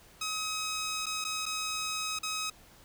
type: tone with dropouts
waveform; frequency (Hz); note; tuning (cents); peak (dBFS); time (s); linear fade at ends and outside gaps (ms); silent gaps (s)
10% pulse; 1270; D#6; +35; -24; 0.21-2.5; 5; 1.059-1.065 / 1.243-1.248 / 1.457-1.462 / 2.189-2.231
effects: pink hiss -57 dBFS RMS until 2.84 s